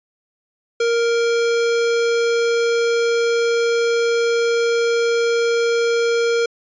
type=tone; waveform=square; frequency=466.5 Hz; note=A#4; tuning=1 cent sharp; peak=-16 dBFS; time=0.8-6.46 s; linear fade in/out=5 ms; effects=resampled to 16000 Hz